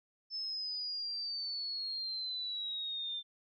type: exponential sweep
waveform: sine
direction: down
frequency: 5274 to 3566 Hz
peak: -36 dBFS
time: 0.3-3.23 s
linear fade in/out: 50 ms
effects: none